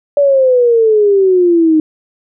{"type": "exponential sweep", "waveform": "sine", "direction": "down", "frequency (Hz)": [579, 308.2], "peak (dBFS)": -6, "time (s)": [0.17, 1.8], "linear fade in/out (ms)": 2, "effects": []}